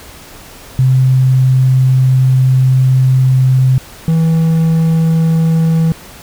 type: tone pair in turn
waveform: sine / triangle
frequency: 130.1 / 162.5 Hz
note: C3 / E3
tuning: -9 / -24 cents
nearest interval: major third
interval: 385 cents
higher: second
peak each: -6 dBFS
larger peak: neither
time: 0.79-3.78 / 4.08-5.92 s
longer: first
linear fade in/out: 0 ms
effects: pink hiss -35 dBFS RMS until 6.22 s